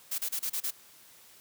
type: noise bursts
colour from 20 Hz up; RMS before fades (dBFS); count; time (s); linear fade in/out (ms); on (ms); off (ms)
blue; -32; 6; 0.11-0.709; 10; 74; 31
effects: white hiss -56 dBFS RMS until 1.4 s + high-pass 80 Hz 12 dB/octave